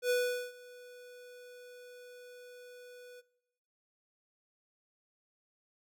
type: tone with ADSR envelope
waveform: square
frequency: 493.2 Hz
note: B4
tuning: 2 cents flat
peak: -27 dBFS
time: 0.02-3.22 s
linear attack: 80 ms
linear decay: 420 ms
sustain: -23 dB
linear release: 29 ms
effects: noise-tail reverb RT60 1.0 s tail -22 dB re dry